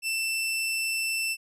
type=tone; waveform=sawtooth; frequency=2668 Hz; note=E7; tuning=20 cents sharp; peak=-23 dBFS; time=0.02-1.37 s; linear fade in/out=50 ms; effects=resampled to 32000 Hz